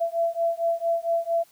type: beating tone pair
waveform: sine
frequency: 670 / 674.4 Hz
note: E5 / E5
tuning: +28 / +39 cents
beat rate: 4.4 Hz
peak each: -25 dBFS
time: 0-1.44 s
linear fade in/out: 20 ms
effects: white hiss -58 dBFS RMS until 1.51 s